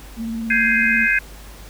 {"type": "tone with vibrato", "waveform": "sine", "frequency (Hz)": 226.9, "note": "A#3", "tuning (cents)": -47, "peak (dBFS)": -23, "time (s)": [0.16, 1.08], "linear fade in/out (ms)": 50, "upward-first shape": "square", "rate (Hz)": 18, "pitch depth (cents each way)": 23}
{"type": "chord", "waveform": "sine", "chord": "Ab major seventh", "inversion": "third", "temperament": "equal with one note detuned", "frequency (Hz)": [1568, 1661.2, 2093, 2512], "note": ["G6", "Ab6", "C7", "Eb7"], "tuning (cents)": [0, 0, 0, 16], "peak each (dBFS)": -20, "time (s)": [0.5, 1.19], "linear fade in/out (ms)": 5}
{"effects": ["added 50 Hz sine -38 dBFS peak until 1.69 s", "pink hiss -43 dBFS RMS until 1.69 s"]}